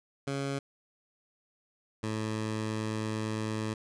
15% pulse tone pair in turn, 138.59 / 108.96 Hz, C#3 / A2, 0 / -16 cents, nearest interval major third, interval 416 cents, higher first, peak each -25 dBFS, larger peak neither, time 0.27-0.59 / 2.03-3.74 s, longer second, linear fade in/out 5 ms, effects resampled to 22050 Hz

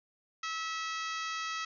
harmonic tone with a mistuned harmonic, 649 Hz, E5, 27 cents flat, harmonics 2 / 3 / 4 / 5 / 6 / 7 / 8 / 9 / 10, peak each -37 / -41 / -43 / -45 / -47 / -48 / -49 / -50 / -51 dBFS, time 0.43-1.65 s, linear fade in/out 5 ms, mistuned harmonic 8, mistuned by -21 cents, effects none

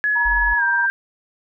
sine tone with pitch glide, 1694 to 1580.6 Hz, G#6 to G6, +34 to +14 cents, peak -16 dBFS, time 0.04-0.9 s, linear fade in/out 0 ms, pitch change -120 cents, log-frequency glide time 0.57-0.63 s
sine tone with tremolo, 950 Hz, A#5, 33 cents sharp, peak -20 dBFS, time 0.15-0.87 s, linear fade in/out 20 ms, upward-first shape triangle, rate 19 Hz, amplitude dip 50%
sine tone, 44.71 Hz, F1, 41 cents sharp, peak -23 dBFS, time 0.25-0.54 s, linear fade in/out 10 ms
effects none

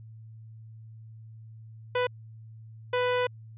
sawtooth tone bursts at uneven times, 496.2 Hz, B4, 8 cents sharp, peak -20 dBFS, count 2, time 1.95-2.07 / 2.93-3.27 s, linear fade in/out 5 ms, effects added 111 Hz sine -44 dBFS peak until 3.57 s + resampled to 8000 Hz

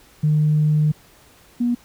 sine tone pair in turn, 152 / 240.9 Hz, D#3 / B3, -40 / -43 cents, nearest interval minor sixth, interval 797 cents, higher second, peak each -13 / -16 dBFS, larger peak first, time 0.23-0.92 / 1.6-1.75 s, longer first, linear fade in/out 10 ms, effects tanh soft clip ceiling -9 dBFS + pink hiss -51 dBFS RMS until 1.84 s

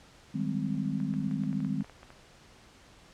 sine chord, Ab major seventh, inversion second, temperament just, 155.74 / 194.67 / 207.7 / 259.6 Hz, Eb3 / G3 / Ab3 / C4, +2 / -12 / 0 / -13 cents, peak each -34 dBFS, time 0.34-1.83 s, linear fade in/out 10 ms
clicks, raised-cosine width 0.5 ms, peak -34 dBFS, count 12, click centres 1.002 / 1.139 / 1.312 / 1.436 / 1.529 / 1.604 / 1.648 / 1.808 / 1.845 / 1.897 / 2.031 / 2.104 s
effects pink hiss -56 dBFS RMS until 3.13 s + low-pass 7000 Hz 12 dB/octave

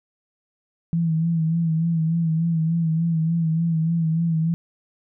sine tone with vibrato, 163.9 Hz, E3, 10 cents flat, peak -18 dBFS, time 0.93-4.54 s, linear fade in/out 0 ms, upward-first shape sine, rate 3.4 Hz, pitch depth 51 cents each way, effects none

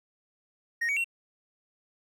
triangle tone with pitch steps, 1864.7 / 2256 / 2730 Hz, A#6 / C#7 / F7, 0 / +30 / -40 cents, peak -24 dBFS, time 0.81-1.044 s, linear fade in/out 10 ms, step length 78 ms, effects none

